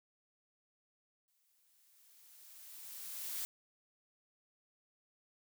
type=noise with exponential growth; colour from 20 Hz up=blue; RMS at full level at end=-39 dBFS; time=1.28-3.45 s; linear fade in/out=0 ms; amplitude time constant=470 ms; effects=none